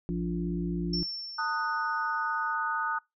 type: harmonic tone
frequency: 58 Hz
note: A#1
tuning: 8 cents flat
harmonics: 1 / 3 / 5 / 6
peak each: -37 / -30 / -36 / -37 dBFS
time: 0.09-1.03 s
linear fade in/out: 0 ms
type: tone with exponential decay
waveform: sine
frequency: 5410 Hz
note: E8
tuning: 44 cents sharp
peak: -29 dBFS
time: 0.93-2.54 s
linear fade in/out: 5 ms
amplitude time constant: 350 ms
type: chord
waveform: sine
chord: D# diminished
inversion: second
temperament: equal with one note detuned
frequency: 897.5 / 1244.5 / 1480 Hz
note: A5 / D#6 / F#6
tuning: +34 / 0 / 0 cents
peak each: -33 / -31 / -32 dBFS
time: 1.38-2.99 s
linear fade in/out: 10 ms
effects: noise-tail reverb RT60 0.2 s tail -25 dB re dry